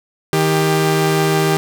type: tone pair together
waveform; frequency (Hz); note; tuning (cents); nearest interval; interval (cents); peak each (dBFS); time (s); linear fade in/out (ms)
sawtooth; 157.27 / 396.3; D#3 / G4; +19 / +19; octave + major third; 1600; -12; 0.33-1.57; 0
effects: none